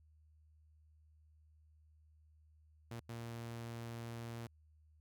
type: tone bursts at uneven times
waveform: sawtooth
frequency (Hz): 116.54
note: A#2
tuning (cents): 0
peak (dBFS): -40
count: 2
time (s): 2.91-3 / 3.09-4.47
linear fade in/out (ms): 5
effects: added 77 Hz sine -64 dBFS peak until 5 s